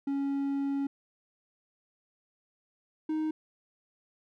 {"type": "tone pair in turn", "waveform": "triangle", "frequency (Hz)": [277.9, 311.9], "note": ["C#4", "D#4"], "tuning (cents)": [4, 4], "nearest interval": "major second", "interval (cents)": 200, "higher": "second", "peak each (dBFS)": -26, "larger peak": "neither", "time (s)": [[0.07, 0.87], [3.09, 3.31]], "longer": "first", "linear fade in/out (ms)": 5, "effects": []}